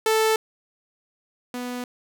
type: tone pair in turn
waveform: sawtooth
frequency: 440 / 246.9 Hz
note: A4 / B3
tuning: 0 / 0 cents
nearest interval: minor seventh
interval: 1000 cents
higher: first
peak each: -14 / -25 dBFS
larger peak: first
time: 0.06-0.36 / 1.54-1.84 s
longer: neither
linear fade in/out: 2 ms
effects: none